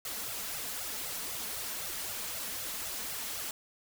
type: noise with flanger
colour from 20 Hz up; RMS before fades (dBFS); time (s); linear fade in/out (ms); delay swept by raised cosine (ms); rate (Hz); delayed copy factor
white; -38; 0.05-3.51; 2; 1.4 to 4.7; 3.9; +1
effects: none